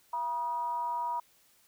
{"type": "tone with frequency modulation", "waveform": "sine", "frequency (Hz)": 960, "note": "B5", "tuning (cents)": -49, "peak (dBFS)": -30, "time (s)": [0.13, 1.2], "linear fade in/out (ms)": 5, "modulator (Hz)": 278, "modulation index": 0.38, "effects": ["white hiss -65 dBFS RMS until 1.67 s"]}